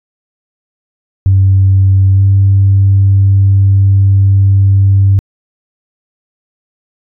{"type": "tone with pitch glide", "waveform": "sine", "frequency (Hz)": [96.2, 97.99], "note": ["G2", "G2"], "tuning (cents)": [-32, 0], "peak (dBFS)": -3, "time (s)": [1.26, 5.19], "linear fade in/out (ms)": 0, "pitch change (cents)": 32, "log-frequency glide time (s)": [2.14, 2.21], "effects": ["tanh soft clip ceiling 0 dBFS"]}